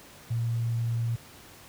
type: tone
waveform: sine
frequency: 116.54 Hz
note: A#2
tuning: in tune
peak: -25 dBFS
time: 0.3-1.16 s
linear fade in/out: 10 ms
effects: pink hiss -50 dBFS RMS until 1.68 s + high-pass 60 Hz 12 dB/octave